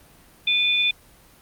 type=tone pair together; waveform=sine; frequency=2454 / 3524 Hz; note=D#7 / A7; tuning=-25 / +2 cents; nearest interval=tritone; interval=627 cents; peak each=-20 dBFS; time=0.47-0.91 s; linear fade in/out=5 ms; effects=pink hiss -52 dBFS RMS until 1.41 s + Opus 32 kbps